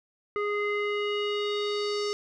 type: tone with low-pass filter sweep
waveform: square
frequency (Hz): 413.6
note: G#4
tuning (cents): -7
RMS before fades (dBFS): -29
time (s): 0.36-2.13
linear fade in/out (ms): 0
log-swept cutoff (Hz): 1700 to 5400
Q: 3.6
effects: none